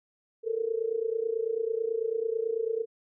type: tone with amplitude modulation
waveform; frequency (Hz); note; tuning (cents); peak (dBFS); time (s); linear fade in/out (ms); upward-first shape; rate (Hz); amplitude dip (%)
sine; 451.6; A4; +45; -23; 0.43-2.86; 50; sine; 29.1; 85
effects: none

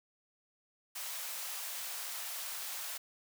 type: high-pass noise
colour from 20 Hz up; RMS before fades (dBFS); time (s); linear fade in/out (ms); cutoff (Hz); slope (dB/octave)
white; -41; 0.95-2.98; 10; 600; 24
effects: none

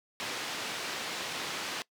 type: band-pass noise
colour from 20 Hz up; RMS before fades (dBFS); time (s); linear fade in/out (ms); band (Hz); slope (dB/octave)
white; -37; 0.2-1.82; 0; 170 to 4100; 12
effects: noise-tail reverb RT60 0.1 s tail -21 dB re dry

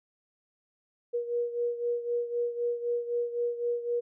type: beating tone pair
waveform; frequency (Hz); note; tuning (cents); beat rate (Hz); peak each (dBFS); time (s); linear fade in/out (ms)
sine; 476.8 / 480.7; A#4 / B4; +39 / -47; 3.9; -29 / -34; 1.13-4.01; 20
effects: none

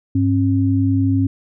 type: tone pair together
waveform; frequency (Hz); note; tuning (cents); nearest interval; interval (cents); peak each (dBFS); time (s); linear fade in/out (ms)
sine; 101.2 / 270.2; G#2 / C#4; -44 / -44; octave + perfect fourth; 1700; -16; 0.15-1.27; 5
effects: none

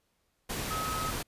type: tone in noise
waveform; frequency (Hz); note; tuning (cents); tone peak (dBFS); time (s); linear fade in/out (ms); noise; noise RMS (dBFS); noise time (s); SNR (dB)
sine; 1277; D#6; +45; -33; 0.7-1.11; 10; pink; -35; 0.49-1.23; -1
effects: pink hiss -75 dBFS RMS until 1.27 s + resampled to 32000 Hz

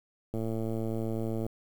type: click train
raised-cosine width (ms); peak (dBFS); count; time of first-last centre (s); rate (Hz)
2; -21; 127; 0.34-1.465; 112
effects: 8-bit

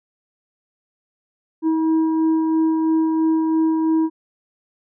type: tone with frequency modulation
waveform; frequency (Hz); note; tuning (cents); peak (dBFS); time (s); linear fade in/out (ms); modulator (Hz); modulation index
sine; 320; D#4; +49; -15; 1.62-4.1; 50; 643; 0.37
effects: none

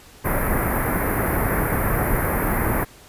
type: band-stop noise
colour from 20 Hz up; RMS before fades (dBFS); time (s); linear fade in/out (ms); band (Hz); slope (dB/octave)
pink; -21; 0.24-2.85; 20; 2100 to 11000; 48
effects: pink hiss -47 dBFS RMS until 3.08 s + resampled to 32000 Hz

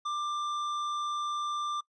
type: tone with hard clipping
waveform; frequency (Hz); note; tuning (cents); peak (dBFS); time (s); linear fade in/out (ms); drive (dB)
sine; 1186; D6; +17; -32; 0.05-1.81; 10; 9
effects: noise-tail reverb RT60 0.1 s tail -24 dB re dry + resampled to 22050 Hz

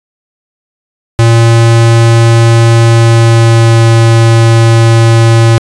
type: tone with pitch glide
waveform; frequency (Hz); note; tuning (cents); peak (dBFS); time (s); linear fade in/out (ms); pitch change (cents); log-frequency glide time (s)
square; 115.5 to 114.64; A#2 to A#2; -16 to -28; -3; 1.19-5.58; 0; -12; 2.85-3.85
effects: resampled to 22050 Hz

